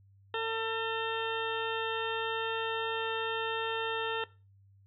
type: harmonic tone with a mistuned harmonic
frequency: 449.8 Hz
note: A4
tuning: 38 cents sharp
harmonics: 1 / 2 / 3 / 4 / 6 / 7 / 8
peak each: -34 / -37 / -39 / -40 / -42 / -42 / -43 dBFS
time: 0.34-4.24 s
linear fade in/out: 2 ms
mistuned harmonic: 8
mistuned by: +18 cents
effects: noise-tail reverb RT60 0.3 s tail -18 dB re dry + added 98 Hz sine -58 dBFS peak until 4.86 s